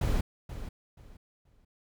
brown noise with echo, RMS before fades -27 dBFS, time 0.01-0.21 s, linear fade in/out 5 ms, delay 480 ms, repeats 3, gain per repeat -12 dB, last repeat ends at 1.65 s, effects none

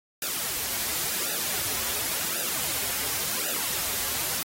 white noise with flanger, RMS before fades -29 dBFS, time 0.22-4.43 s, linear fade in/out 2 ms, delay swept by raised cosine 0.91 to 6.61 ms, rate 0.92 Hz, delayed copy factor -0.8, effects AAC 48 kbps

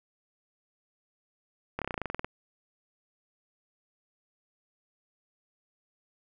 slowing click train, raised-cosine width 0.5 ms, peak -17 dBFS, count 13, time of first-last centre 1.79-2.245 s, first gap 27 ms, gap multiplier 1.06, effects none

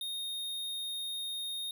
square tone, 3702 Hz, A#7, 13 cents flat, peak -36 dBFS, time 0.01-1.71 s, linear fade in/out 2 ms, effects none

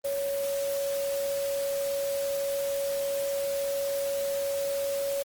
sine tone in noise, 558 Hz, C#5, 11 cents sharp, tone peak -27 dBFS, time 0.04-5.23 s, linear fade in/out 10 ms, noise white, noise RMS -39 dBFS, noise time 0.04-5.23 s, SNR +9 dB, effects Opus 24 kbps

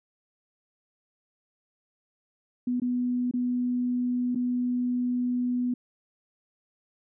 sine tone with dropouts, 246.9 Hz, B3, in tune, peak -24 dBFS, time 2.67-5.74 s, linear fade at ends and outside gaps 5 ms, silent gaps 2.8-2.818 / 3.312-3.337 / 4.349-4.356 s, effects none

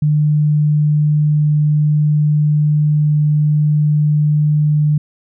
sine tone, 150.1 Hz, D3, 38 cents sharp, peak -10 dBFS, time 0.02-4.98 s, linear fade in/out 5 ms, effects none

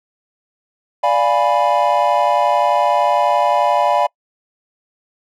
triangle chord, D diminished seventh, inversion none, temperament equal, 587.3 / 698.5 / 830.6 / 987.8 Hz, D5 / F5 / Ab5 / Cb6, 0 / 0 / 0 / 0 cents, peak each -16 dBFS, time 1.03-4.07 s, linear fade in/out 10 ms, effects noise-tail reverb RT60 0.1 s tail -26 dB re dry

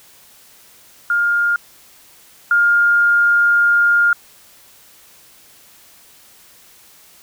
sine tone pair in turn, 1411 / 1411 Hz, F6 / F6, +17 / +17 cents, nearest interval unison, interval 0 cents, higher neither, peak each -13 / -10 dBFS, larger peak second, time 1.1-1.56 / 2.51-4.13 s, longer second, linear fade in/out 2 ms, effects white hiss -47 dBFS RMS until 7.22 s

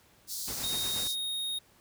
pink high-pass noise, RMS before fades -37 dBFS, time 0.27-1.16 s, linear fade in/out 50 ms, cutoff 4100 Hz, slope 48 dB/octave
pink noise with tremolo, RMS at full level -39 dBFS, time 0.47-1.08 s, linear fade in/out 10 ms, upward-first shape triangle, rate 8.2 Hz, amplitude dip 55%
square tone, 3729 Hz, A#7, in tune, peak -32 dBFS, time 0.63-1.59 s, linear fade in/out 10 ms
effects pink hiss -62 dBFS RMS until 1.8 s + high-pass 60 Hz 12 dB/octave

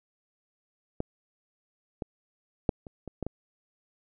clicks, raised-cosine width 2 ms, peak -16 / -19 / -9 / -29 / -25 / -18 / -19 dBFS, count 7, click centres 1.004 / 2.022 / 2.692 / 2.868 / 3.077 / 3.227 / 3.266 s, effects none

